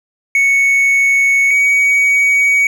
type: tone pair in turn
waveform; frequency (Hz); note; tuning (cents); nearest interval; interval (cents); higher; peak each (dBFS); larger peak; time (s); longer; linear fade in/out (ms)
triangle; 2217 / 2254; C#7 / C#7; 0 / +28; unison; 28; second; -7; neither; 0.35-1.51 / 1.51-2.67; neither; 2
effects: none